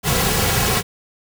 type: noise with comb filter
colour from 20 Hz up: pink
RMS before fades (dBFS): -18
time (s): 0.03-0.83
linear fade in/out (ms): 50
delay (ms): 3.3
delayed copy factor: -0.65
effects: none